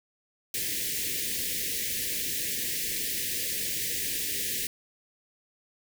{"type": "band-stop noise", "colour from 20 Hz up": "white", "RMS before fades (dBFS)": -31, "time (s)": [0.54, 4.67], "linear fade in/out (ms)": 2, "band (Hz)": [530, 1700], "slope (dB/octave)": 96, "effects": []}